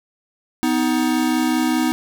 square tone pair together, 250 / 315 Hz, B3 / D#4, +21 / +21 cents, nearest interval major third, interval 400 cents, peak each -20 dBFS, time 0.63-1.92 s, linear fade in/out 0 ms, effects none

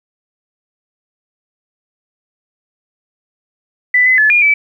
sine tone with pitch steps, 1989 / 2028 / 1725 / 2423 / 2306 Hz, B6 / B6 / A6 / D#7 / D7, +12 / +45 / -35 / -47 / -32 cents, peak -7 dBFS, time 3.94-4.54 s, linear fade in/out 5 ms, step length 120 ms, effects 8-bit

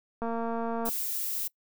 click train, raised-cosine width 1 ms, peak -20 dBFS, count 155, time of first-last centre 0.22-0.89 s, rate 230 Hz
violet noise, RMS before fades -32 dBFS, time 0.85-1.48 s, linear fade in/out 10 ms
effects noise-tail reverb RT60 0.1 s tail -23 dB re dry

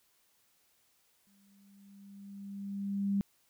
sine tone with exponential growth, 199 Hz, G3, 26 cents sharp, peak -26 dBFS, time 1.27-3.21 s, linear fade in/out 0 ms, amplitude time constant 420 ms, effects white hiss -71 dBFS RMS until 3.49 s

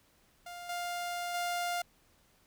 sawtooth tone with level steps, 702 Hz, F5, 9 cents sharp, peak -39 / -31 / -28 dBFS, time 0.46-1.82 s, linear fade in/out 5 ms, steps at 0.69 / 1.34 s, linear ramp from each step 5 ms, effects pink hiss -67 dBFS RMS until 2.46 s

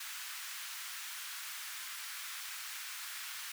pink high-pass noise, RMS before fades -44 dBFS, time 0-3.52 s, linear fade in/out 5 ms, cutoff 1300 Hz, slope 24 dB/octave, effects none

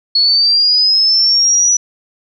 sine linear sweep, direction up, 4354 to 5920 Hz, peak -8 dBFS, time 0.15-1.77 s, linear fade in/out 5 ms, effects none

